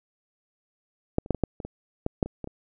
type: clicks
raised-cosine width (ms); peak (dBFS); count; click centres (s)
2; -8 / -27 / -8 / -17 / -9 / -22 / -22 / -12 / -8 / -22 / -20 / -24; 12; 1.184 / 1.261 / 1.307 / 1.347 / 1.437 / 1.602 / 1.65 / 2.064 / 2.228 / 2.26 / 2.443 / 2.474
effects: none